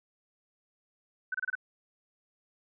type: tone bursts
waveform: sine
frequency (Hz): 1512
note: F#6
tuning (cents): +37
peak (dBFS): -29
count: 5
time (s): 1.32-1.553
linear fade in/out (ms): 5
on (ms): 25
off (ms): 27
effects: none